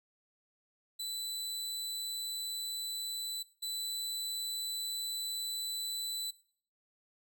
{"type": "tone pair in turn", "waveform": "sawtooth", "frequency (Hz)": [3991, 3991], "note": ["B7", "B7"], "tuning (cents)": [17, 17], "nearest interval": "unison", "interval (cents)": 0, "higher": "neither", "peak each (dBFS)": [-34, -33], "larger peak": "second", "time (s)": [[0.99, 3.43], [3.62, 6.31]], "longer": "second", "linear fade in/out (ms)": 10, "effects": ["noise-tail reverb RT60 0.5 s tail -17 dB re dry"]}